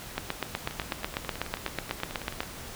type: two click trains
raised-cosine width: 0.3 ms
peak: -21 / -12 dBFS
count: 17 / 19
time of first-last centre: 0.71-2.432 / 0.18-2.405 s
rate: 9.29 / 8.09 Hz
effects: pink hiss -42 dBFS RMS until 2.75 s